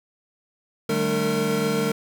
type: tone cluster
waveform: square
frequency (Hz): 149.8 / 192.2 / 216.7 / 296.2 / 457.2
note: D3 / G3 / A3 / D4 / A#4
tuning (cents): +35 / -34 / -26 / +15 / -34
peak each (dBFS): -31 / -29 / -28 / -32 / -25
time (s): 0.89-1.92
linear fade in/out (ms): 5
effects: none